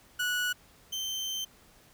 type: tone pair in turn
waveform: 30% pulse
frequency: 1469 / 3107 Hz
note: F#6 / G7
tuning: -13 / -16 cents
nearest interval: octave + minor second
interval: 1297 cents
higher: second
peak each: -25 / -29 dBFS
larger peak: first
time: 0.19-0.53 / 0.92-1.45 s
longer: second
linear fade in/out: 10 ms
effects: pink hiss -59 dBFS RMS until 1.93 s